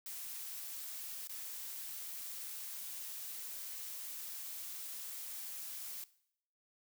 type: noise with dropouts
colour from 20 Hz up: blue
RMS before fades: -45 dBFS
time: 0.06-6.04 s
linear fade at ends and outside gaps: 1 ms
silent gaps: 1.273-1.294 s
effects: noise-tail reverb RT60 0.7 s tail -19 dB re dry